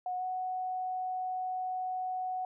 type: tone with pitch glide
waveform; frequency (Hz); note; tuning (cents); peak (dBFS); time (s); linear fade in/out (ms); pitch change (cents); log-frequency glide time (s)
sine; 730 to 741; F#5 to F#5; -24 to +2; -32; 0.06-2.45; 2; +26; 0.17-0.23
effects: none